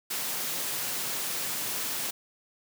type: high-pass noise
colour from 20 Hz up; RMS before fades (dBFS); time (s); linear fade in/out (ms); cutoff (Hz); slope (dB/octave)
white; -32; 0.1-2.11; 10; 110; 48
effects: none